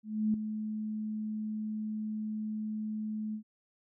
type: tone with ADSR envelope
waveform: sine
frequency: 215.1 Hz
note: A3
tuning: 39 cents flat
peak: -24 dBFS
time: 0.03-3.43 s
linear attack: 310 ms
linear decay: 3 ms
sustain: -9 dB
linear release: 90 ms
effects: none